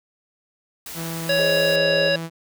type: noise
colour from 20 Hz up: white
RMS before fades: -35 dBFS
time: 0.86-1.76 s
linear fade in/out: 2 ms
type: tone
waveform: sawtooth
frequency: 164.81 Hz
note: E3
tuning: in tune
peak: -24 dBFS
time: 0.94-2.3 s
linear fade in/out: 50 ms
type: harmonic tone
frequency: 558 Hz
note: C#5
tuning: 11 cents sharp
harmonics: 1 / 3 / 5 / 7 / 9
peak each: -19 / -24 / -26 / -27 / -29 dBFS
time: 1.29-2.16 s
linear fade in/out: 5 ms
type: chord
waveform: sine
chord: Ab major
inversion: none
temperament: just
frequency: 415.3 / 519.1 / 623 Hz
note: Ab4 / C5 / Eb5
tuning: 0 / -14 / +2 cents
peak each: -29 dBFS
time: 1.39-2.09 s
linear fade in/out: 0 ms
effects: none